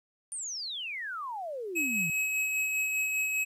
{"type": "exponential sweep", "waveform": "sine", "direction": "down", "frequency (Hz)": [9397, 154.1], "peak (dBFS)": -34, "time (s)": [0.32, 2.1], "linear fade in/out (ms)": 0}
{"type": "tone with tremolo", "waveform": "square", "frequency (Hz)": 2559, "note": "D#7", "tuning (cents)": 48, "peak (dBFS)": -27, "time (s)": [1.75, 3.45], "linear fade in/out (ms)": 20, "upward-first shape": "sine", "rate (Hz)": 5, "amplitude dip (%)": 30}
{"effects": ["resampled to 32000 Hz", "11-bit"]}